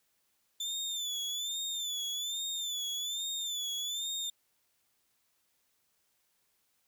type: tone with vibrato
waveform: 30% pulse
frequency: 3520 Hz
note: A7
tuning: in tune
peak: -31 dBFS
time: 0.6-4.3 s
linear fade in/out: 5 ms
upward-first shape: sine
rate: 1.2 Hz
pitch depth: 84 cents each way
effects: white hiss -75 dBFS RMS until 6.87 s